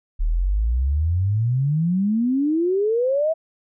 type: exponential sweep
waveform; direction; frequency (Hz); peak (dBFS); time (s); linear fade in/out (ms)
sine; up; 36.49 to 659.3; -17; 0.19-3.34; 20
effects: none